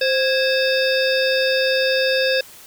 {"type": "harmonic tone with a mistuned harmonic", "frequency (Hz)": 523.3, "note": "C5", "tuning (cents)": 0, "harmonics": [1, 3, 5, 7, 9, 10], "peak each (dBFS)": [-18, -23, -25, -26, -28, -28], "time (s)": [0.01, 2.41], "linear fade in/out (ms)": 5, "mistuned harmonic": 3, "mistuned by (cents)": 84, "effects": ["white hiss -43 dBFS RMS until 2.66 s"]}